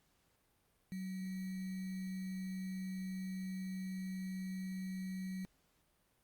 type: tone with sample-and-hold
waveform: sine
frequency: 187.5 Hz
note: F#3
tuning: 23 cents sharp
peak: -39 dBFS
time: 0.92-5.45 s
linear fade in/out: 0 ms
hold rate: 2100 Hz
effects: pink hiss -75 dBFS RMS until 6.23 s + Opus 48 kbps